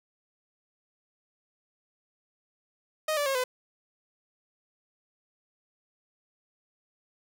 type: tone with pitch steps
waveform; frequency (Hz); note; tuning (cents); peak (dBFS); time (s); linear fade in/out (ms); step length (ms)
sawtooth; 622.3 / 580.6 / 541.7 / 505.5; D#5 / D5 / C#5 / B4; 0 / -20 / -40 / +40; -22; 3.08-3.44; 5; 90
effects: none